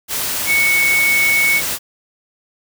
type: tone in noise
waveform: sine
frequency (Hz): 2217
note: C#7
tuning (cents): 0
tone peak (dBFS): -12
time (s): 0.46-1.62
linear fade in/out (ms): 50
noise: white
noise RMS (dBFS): -21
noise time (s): 0.08-1.79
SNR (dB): +6
effects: none